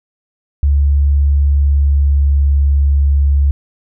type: tone with pitch glide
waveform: sine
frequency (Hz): 71 to 70.39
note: C#2 to C#2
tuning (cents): +42 to +27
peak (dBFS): -8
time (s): 0.63-3.51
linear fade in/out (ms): 0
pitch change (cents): -15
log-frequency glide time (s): 1.4-2.43
effects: none